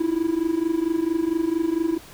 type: tone with amplitude modulation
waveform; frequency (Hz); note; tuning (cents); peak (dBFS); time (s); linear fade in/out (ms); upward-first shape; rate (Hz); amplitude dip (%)
triangle; 328.8; E4; -4; -14; 0-1.98; 10; sine; 24.4; 85
effects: tanh soft clip ceiling -10 dBFS + pink hiss -45 dBFS RMS until 2.13 s